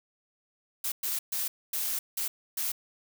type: noise bursts at uneven times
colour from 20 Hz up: blue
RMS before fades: -31 dBFS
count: 6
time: 0.84-0.92 / 1.03-1.19 / 1.32-1.48 / 1.73-1.99 / 2.17-2.28 / 2.57-2.72 s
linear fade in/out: 5 ms
effects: none